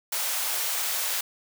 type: high-pass noise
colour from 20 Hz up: white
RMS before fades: -28 dBFS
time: 0.12-1.21 s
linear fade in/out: 5 ms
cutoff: 540 Hz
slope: 24 dB/octave
effects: none